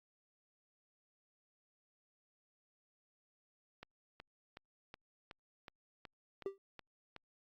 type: click train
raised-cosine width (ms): 0.3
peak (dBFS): -33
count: 10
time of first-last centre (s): 3.83-7.163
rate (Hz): 2.7
type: tone with exponential decay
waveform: triangle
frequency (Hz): 392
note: G4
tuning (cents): 0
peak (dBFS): -31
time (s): 6.46-6.58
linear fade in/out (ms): 1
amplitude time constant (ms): 26
effects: Opus 48 kbps